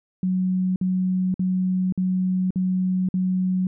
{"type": "tone bursts", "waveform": "sine", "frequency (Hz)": 185, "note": "F#3", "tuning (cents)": 0, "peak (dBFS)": -19, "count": 6, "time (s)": [0.23, 3.67], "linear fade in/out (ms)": 2, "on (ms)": 530, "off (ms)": 52, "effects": []}